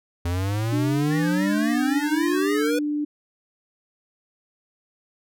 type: exponential sweep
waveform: square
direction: up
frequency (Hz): 84.4 to 494.6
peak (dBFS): -23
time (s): 0.25-2.79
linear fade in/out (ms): 5
type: tone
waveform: sine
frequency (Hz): 296.2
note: D4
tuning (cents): +15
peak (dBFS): -22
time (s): 0.72-3.05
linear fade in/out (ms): 10
type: tone with vibrato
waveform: triangle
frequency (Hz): 1708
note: G#6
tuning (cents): +48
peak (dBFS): -30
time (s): 1.1-2.71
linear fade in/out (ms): 20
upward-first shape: triangle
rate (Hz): 3.7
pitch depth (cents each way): 210
effects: none